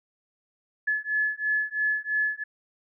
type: beating tone pair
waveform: sine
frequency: 1713 / 1716 Hz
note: A6 / A6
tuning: -47 / -44 cents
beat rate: 3 Hz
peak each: -27 dBFS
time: 0.87-2.44 s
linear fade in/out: 10 ms
effects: none